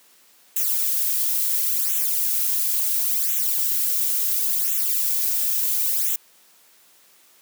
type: noise with flanger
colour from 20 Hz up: violet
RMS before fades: -22 dBFS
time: 0.56-6.16 s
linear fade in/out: 5 ms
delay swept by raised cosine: 0.2 to 3.2 ms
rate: 0.72 Hz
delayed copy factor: -0.8
effects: white hiss -55 dBFS RMS until 7.41 s + high-pass 200 Hz 12 dB/octave